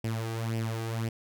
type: tone with flanger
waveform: sawtooth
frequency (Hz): 113.2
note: A2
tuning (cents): +50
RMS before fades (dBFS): -32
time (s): 0.04-1.09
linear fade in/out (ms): 5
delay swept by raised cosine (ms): 0.37 to 2.57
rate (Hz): 1.9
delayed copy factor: +0.65
effects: none